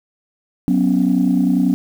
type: chord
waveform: sine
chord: F# suspended fourth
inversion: none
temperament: equal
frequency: 185 / 246.9 / 277.2 Hz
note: F#3 / B3 / C#4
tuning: 0 / 0 / 0 cents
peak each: -16 dBFS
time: 0.68-1.74 s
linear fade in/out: 0 ms
effects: tanh soft clip ceiling -6 dBFS + 7-bit